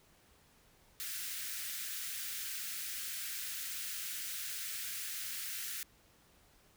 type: high-pass noise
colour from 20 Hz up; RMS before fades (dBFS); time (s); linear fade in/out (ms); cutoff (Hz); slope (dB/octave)
white; -41; 1-5.83; 0; 1400; 48
effects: pink hiss -66 dBFS RMS until 6.76 s